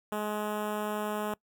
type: tone with notch filter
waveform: 10% pulse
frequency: 210.7 Hz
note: G#3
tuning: 25 cents sharp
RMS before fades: -33 dBFS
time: 0.12-1.34 s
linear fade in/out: 2 ms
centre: 4700 Hz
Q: 0.64
effects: noise-tail reverb RT60 0.1 s tail -23 dB re dry